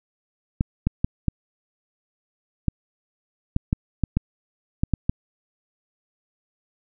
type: clicks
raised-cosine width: 5 ms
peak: -7 dBFS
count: 12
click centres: 0.609 / 0.87 / 1.045 / 1.283 / 2.683 / 3.564 / 3.729 / 4.037 / 4.17 / 4.835 / 4.937 / 5.095 s
effects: none